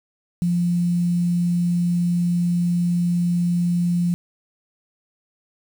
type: tone with quantisation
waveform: sine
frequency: 174.3 Hz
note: F3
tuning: 3 cents flat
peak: -17 dBFS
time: 0.42-4.14 s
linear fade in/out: 0 ms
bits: 7
effects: none